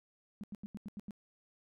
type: tone bursts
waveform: sine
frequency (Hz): 205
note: G#3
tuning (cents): -22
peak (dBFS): -40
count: 7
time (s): 0.41-1.108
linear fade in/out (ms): 0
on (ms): 26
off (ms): 86
effects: none